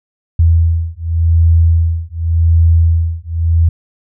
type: beating tone pair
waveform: sine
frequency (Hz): 82.41 / 83.29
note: E2 / E2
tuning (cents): 0 / +18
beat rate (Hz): 0.88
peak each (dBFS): -11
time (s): 0.39-3.69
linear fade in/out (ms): 5
effects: none